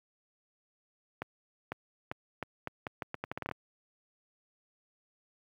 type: accelerating click train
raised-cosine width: 0.5 ms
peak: -20 dBFS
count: 15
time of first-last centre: 1.22-3.513 s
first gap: 500 ms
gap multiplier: 0.79
effects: high-pass 80 Hz 12 dB/octave + 10-bit